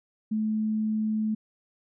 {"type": "tone", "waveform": "sine", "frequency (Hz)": 216.5, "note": "A3", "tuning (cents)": -28, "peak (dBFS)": -24, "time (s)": [0.31, 1.35], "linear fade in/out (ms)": 10, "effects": []}